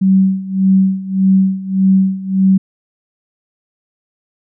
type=tone with tremolo; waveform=sine; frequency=191 Hz; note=G3; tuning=45 cents flat; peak=-6 dBFS; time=0.01-2.58 s; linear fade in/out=10 ms; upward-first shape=sine; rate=1.7 Hz; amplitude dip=85%; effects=none